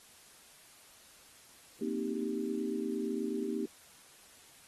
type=chord; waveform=sine; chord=C minor seventh; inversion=third; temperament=equal; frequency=233.1 / 261.6 / 311.1 / 392 Hz; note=Bb3 / C4 / Eb4 / G4; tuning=0 / 0 / 0 / 0 cents; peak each=-37 / -39 / -38 / -37 dBFS; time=1.81-3.66 s; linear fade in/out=5 ms; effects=white hiss -58 dBFS RMS until 4.67 s + AAC 32 kbps